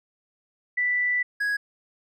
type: tone pair in turn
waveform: sine / triangle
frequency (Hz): 1975.5 / 1661.2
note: B6 / G#6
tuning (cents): 0 / 0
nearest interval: minor third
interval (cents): 300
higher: first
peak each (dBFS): -21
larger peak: neither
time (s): 0.77-1.23 / 1.4-1.57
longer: first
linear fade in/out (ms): 10
effects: none